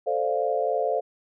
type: chord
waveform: sine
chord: D minor seventh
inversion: second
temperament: equal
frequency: 440 / 523.3 / 587.3 / 698.5 Hz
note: A4 / C5 / D5 / F5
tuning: 0 / 0 / 0 / 0 cents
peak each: -28 / -27 / -29 / -27 dBFS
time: 0.06-1.01 s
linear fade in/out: 20 ms
effects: none